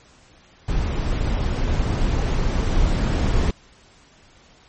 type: noise with level ramp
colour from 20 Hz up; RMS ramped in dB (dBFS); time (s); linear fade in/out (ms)
brown; -22 to -18; 0.68-3.51; 5
effects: pink hiss -52 dBFS RMS until 4.68 s + MP3 32 kbps